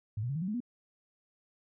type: tone with pitch steps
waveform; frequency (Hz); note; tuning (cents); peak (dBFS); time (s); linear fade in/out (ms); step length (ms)
sine; 105.9 / 121.65 / 139.74 / 160.51 / 184.38 / 211.8 / 243.3; G#2 / B2 / C#3 / E3 / F#3 / G#3 / B3; +34 / -26 / +14 / -46 / -6 / +34 / -26; -31; 0.17-0.604; 5; 62
effects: none